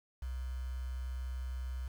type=tone with quantisation; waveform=sine; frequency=63.5 Hz; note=B1; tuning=49 cents sharp; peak=-36 dBFS; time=0.22-1.88 s; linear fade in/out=5 ms; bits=9; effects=none